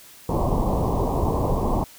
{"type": "low-pass noise", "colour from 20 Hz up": "pink", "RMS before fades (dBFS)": -22, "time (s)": [0.29, 1.84], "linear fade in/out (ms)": 2, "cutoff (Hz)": 1100, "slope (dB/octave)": 96, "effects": ["white hiss -47 dBFS RMS until 1.98 s"]}